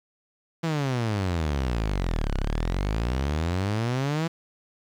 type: exponential two-way sweep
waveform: sawtooth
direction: down then up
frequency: 169.1 to 32.7 to 169.1 Hz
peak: -20 dBFS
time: 0.63-4.28 s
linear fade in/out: 10 ms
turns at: 2.36 s
effects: low-pass 6000 Hz 12 dB/octave + 9-bit